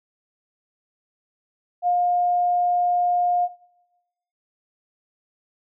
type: tone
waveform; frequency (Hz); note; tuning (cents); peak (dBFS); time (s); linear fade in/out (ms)
sine; 710; F5; +28; -17; 1.82-3.49; 50
effects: noise-tail reverb RT60 0.9 s tail -19 dB re dry